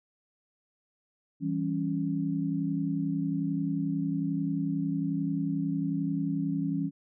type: chord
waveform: sine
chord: C# diminished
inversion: first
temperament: equal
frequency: 164.81 / 196 / 277.2 Hz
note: E3 / G3 / C#4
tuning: 0 / 0 / 0 cents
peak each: -31 / -34 / -30 dBFS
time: 1.4-6.91 s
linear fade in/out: 50 ms
effects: none